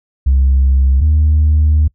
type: tone pair in turn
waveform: sine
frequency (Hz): 66.7 / 76.26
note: C2 / D#2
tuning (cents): +34 / -34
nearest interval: major second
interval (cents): 232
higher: second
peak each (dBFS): -6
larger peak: neither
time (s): 0.26-1.01 / 1.01-1.88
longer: second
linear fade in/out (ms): 10
effects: noise-tail reverb RT60 0.1 s tail -24 dB re dry + tanh soft clip ceiling -5 dBFS